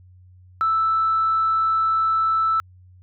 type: tone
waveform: sine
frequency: 1318.5 Hz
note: E6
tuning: in tune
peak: -16 dBFS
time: 0.61-2.6 s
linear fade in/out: 0 ms
effects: tanh soft clip ceiling -12 dBFS + added 91 Hz sine -46 dBFS peak until 3.02 s